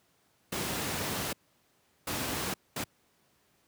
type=noise bursts at uneven times; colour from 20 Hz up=pink; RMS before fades=-33 dBFS; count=3; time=0.52-1.33 / 2.07-2.54 / 2.76-2.84 s; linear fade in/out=5 ms; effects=pink hiss -69 dBFS RMS until 3.67 s + high-pass 100 Hz 12 dB/octave